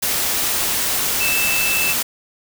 sine tone in noise, 2642 Hz, E7, 3 cents sharp, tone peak -19 dBFS, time 1.2-1.93 s, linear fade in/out 10 ms, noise white, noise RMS -20 dBFS, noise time 0.02-2.03 s, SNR -2 dB, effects none

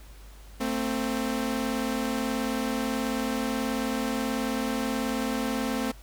sawtooth tone pair together, 223.1 / 261.6 Hz, A3 / C4, +24 / 0 cents, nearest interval minor third, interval 276 cents, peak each -26 / -25 dBFS, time 0.6-5.92 s, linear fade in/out 10 ms, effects added 50 Hz sine -45 dBFS peak until 6.02 s + pink hiss -54 dBFS RMS until 6.02 s

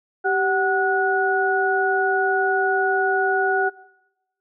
sine tone cluster, 389.3 / 749 / 1461 Hz, G4 / F#5 / F#6, -12 / +21 / -22 cents, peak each -22 dBFS, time 0.24-3.7 s, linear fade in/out 20 ms, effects noise-tail reverb RT60 0.9 s tail -20 dB re dry

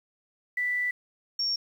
sine tone pair in turn, 1975.5 / 5511 Hz, B6 / F8, 0 / -24 cents, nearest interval octave + tritone, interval 1776 cents, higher second, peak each -25 dBFS, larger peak neither, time 0.57-0.91 / 1.39-1.56 s, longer first, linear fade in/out 5 ms, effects 9-bit

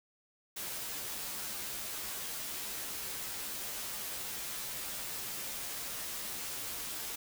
white noise with comb filter, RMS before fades -40 dBFS, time 0.56-7.16 s, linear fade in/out 10 ms, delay 12 ms, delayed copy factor -0.75, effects none

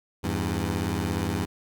15% pulse beating tone pair, 83 / 100 Hz, E2 / G2, +12 / +35 cents, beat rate 17 Hz, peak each -22 / -22 dBFS, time 0.23-1.46 s, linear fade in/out 20 ms, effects none

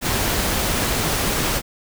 pink noise, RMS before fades -21 dBFS, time 0.01-1.62 s, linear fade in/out 50 ms, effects none

